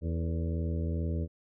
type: harmonic tone with a mistuned harmonic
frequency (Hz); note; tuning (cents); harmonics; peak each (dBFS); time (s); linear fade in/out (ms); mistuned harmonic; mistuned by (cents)
82.41; E2; 0; 1 / 2 / 3 / 4 / 5 / 6 / 7; -30 / -36 / -40 / -42 / -44 / -46 / -47; 0.01-1.28; 50; 5; +66
effects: none